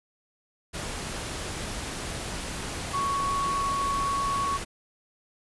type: tone in noise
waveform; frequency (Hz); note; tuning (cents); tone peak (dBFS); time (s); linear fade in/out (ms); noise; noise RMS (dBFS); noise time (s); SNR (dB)
sine; 1113; C#6; +7; -25; 2.93-4.58; 20; pink; -34; 0.73-4.65; +6
effects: resampled to 24000 Hz